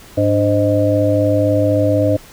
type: harmonic tone with a mistuned harmonic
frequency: 103.83 Hz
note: G#2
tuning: in tune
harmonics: 1 / 3 / 5 / 6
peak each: -17 / -17 / -17 / -17 dBFS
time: 0.17-2.17 s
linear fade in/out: 10 ms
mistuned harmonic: 3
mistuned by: -91 cents
effects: pink hiss -41 dBFS RMS until 2.32 s